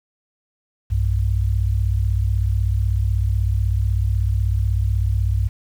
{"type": "tone pair together", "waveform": "sine", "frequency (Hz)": [61.85, 98], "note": ["B1", "G2"], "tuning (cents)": [3, 0], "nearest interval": "minor sixth", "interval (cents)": 797, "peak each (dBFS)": [-19, -19], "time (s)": [0.9, 5.49], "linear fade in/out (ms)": 20, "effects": ["8-bit"]}